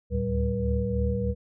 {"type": "tone cluster", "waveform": "sine", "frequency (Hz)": [72.9, 76.1, 112, 192.8, 482.8], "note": ["D2", "D#2", "A2", "G3", "B4"], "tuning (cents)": [-12, -38, 31, -28, -39], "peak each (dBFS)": -30, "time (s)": [0.1, 1.35], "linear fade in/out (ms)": 50, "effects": []}